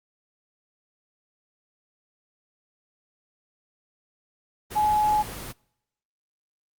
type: tone in noise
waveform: sine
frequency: 846 Hz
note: G#5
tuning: 32 cents sharp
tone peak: -19 dBFS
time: 4.75-5.23 s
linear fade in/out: 20 ms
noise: pink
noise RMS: -36 dBFS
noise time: 4.7-5.53 s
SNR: +14 dB
effects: noise-tail reverb RT60 0.8 s tail -26 dB re dry + Opus 24 kbps